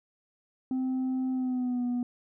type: tone with pitch glide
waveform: sine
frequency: 259 to 244.7 Hz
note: C4 to B3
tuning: -17 to -16 cents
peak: -24 dBFS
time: 0.71-2.03 s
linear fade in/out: 2 ms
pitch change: -99 cents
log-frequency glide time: 1.32-1.84 s
effects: tanh soft clip ceiling -26 dBFS